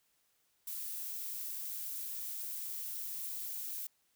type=noise; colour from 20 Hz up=violet; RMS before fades=-41 dBFS; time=0.67-3.87 s; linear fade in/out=5 ms; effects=white hiss -75 dBFS RMS until 4.15 s